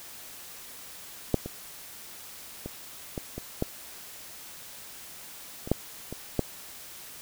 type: clicks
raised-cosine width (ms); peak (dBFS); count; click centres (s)
2; -8 / -21 / -21 / -18 / -21 / -12 / -23 / -8 / -22 / -10; 10; 1.343 / 1.46 / 2.66 / 3.178 / 3.38 / 3.624 / 5.675 / 5.716 / 6.126 / 6.393
effects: white hiss -45 dBFS RMS until 7.21 s